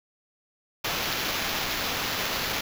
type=noise with sample-and-hold; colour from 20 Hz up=blue; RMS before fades=-29 dBFS; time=0.84-2.61 s; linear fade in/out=5 ms; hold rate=8820 Hz; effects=none